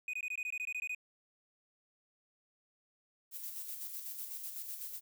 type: tone bursts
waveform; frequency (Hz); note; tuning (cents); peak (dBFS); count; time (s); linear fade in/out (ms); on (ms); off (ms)
triangle; 2489; D#7; 0; -34; 12; 0.08-0.948; 2; 54; 20
type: noise with tremolo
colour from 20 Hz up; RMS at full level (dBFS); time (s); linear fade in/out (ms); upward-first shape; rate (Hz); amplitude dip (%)
violet; -42; 3.31-5.01; 50; square; 8; 40
effects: none